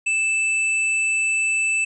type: tone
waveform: square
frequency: 2637 Hz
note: E7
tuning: in tune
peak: -19 dBFS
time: 0.06-1.85 s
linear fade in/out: 10 ms
effects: resampled to 22050 Hz